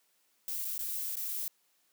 violet noise with dropouts, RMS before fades -36 dBFS, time 0.48-1.48 s, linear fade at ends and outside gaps 1 ms, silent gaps 0.647-0.651 / 0.78-0.791 / 1.156-1.168 s, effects white hiss -72 dBFS RMS until 1.92 s + high-pass 200 Hz 12 dB/octave

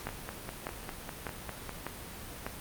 two click trains, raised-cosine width 0.5 ms, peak -19 / -22 dBFS, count 5 / 9, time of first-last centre 0.07-2.465 / 0.09-1.693 s, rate 1.67 / 4.99 Hz, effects pink hiss -44 dBFS RMS until 2.6 s + Opus 48 kbps

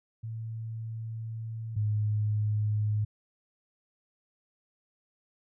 sine tone pair in turn, 112.5 / 105.85 Hz, A2 / G#2, +39 / +33 cents, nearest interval minor second, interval 106 cents, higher first, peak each -34 / -25 dBFS, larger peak second, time 0.23-1.76 / 1.76-3.05 s, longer first, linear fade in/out 10 ms, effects none

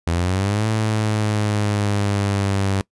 sawtooth exponential two-way sweep, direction up then down, 82.41 to 110 to 97.1 Hz, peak -14 dBFS, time 0.07-2.81 s, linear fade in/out 0 ms, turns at 0.67 s, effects noise-tail reverb RT60 0.1 s tail -23 dB re dry + resampled to 24000 Hz

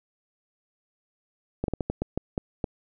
slowing click train, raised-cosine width 2 ms, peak -13 dBFS, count 9, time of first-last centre 1.64-2.642 s, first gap 42 ms, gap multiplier 1.3, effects none

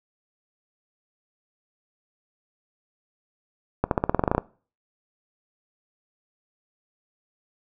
accelerating click train, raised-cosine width 1 ms, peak -6 dBFS, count 12, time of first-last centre 3.84-4.38 s, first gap 72 ms, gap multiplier 0.92, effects noise-tail reverb RT60 0.4 s tail -21 dB re dry

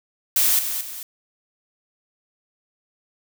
blue noise with echo, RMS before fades -18 dBFS, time 0.36-0.59 s, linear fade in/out 2 ms, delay 220 ms, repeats 2, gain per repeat -8 dB, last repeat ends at 1.03 s, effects none

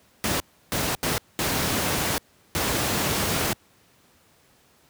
pink noise bursts at uneven times, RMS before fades -24 dBFS, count 5, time 0.24-0.4 / 0.72-0.95 / 1.03-1.18 / 1.39-2.18 / 2.55-3.53 s, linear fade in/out 0 ms, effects pink hiss -59 dBFS RMS until 4.89 s + high-pass 80 Hz 12 dB/octave

